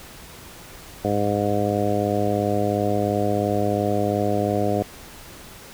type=harmonic tone; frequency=102.9 Hz; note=G#2; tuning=16 cents flat; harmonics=1 / 2 / 3 / 4 / 5 / 6 / 7; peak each=-27 / -27 / -27 / -27 / -27 / -27 / -27 dBFS; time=1.04-4.83 s; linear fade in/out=10 ms; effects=pink hiss -42 dBFS RMS until 5.73 s